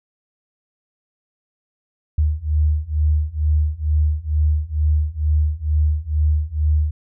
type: beating tone pair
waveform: sine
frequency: 75 / 77.2 Hz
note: D2 / D#2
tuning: +37 / -13 cents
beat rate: 2.2 Hz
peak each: -19 / -18 dBFS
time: 2.18-6.91 s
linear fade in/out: 5 ms
effects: none